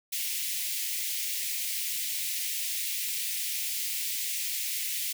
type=high-pass noise; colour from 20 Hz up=white; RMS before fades=-32 dBFS; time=0.12-5.13 s; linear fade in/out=10 ms; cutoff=2000 Hz; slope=48 dB/octave; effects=none